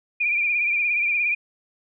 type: tone with vibrato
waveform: sine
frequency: 2398 Hz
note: D7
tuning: 36 cents sharp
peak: -19 dBFS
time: 0.2-1.35 s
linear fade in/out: 10 ms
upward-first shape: triangle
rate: 17 Hz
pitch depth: 63 cents each way
effects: none